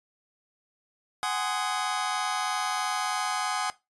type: chord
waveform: sawtooth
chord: Ab dominant seventh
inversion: third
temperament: just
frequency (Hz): 747.5 / 830.6 / 1038.3 / 1245.9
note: Gb5 / Ab5 / C6 / Eb6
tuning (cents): +17 / 0 / -14 / +2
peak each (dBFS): -28 / -28 / -32 / -28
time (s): 1.23-3.7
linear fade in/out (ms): 0
effects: noise-tail reverb RT60 0.2 s tail -17 dB re dry + resampled to 24000 Hz